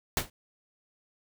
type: noise with exponential decay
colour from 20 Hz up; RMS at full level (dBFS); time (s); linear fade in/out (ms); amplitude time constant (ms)
pink; -22; 0.17-0.3; 2; 28
effects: none